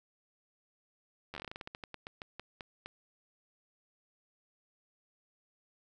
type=slowing click train; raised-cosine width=0.3 ms; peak=-26 dBFS; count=20; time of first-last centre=1.34-2.86 s; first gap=11 ms; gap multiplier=1.19; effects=none